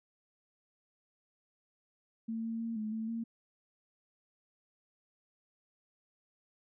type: tone with pitch steps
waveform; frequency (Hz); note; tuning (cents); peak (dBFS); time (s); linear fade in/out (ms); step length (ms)
sine; 225.6 / 227 / 229 / 215.3 / 222 / 229.1; A3 / A#3 / A#3 / A3 / A3 / A#3; +44 / -46 / -31 / -37 / +16 / -30; -34; 2.28-3.24; 10; 160
effects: none